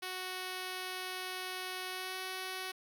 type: tone with pitch glide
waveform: 5% pulse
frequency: 370 to 374.1 Hz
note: F#4 to F#4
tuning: 0 to +19 cents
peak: -27 dBFS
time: 0.02-2.72 s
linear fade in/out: 10 ms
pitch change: +19 cents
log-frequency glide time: 1.9-2.17 s
effects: none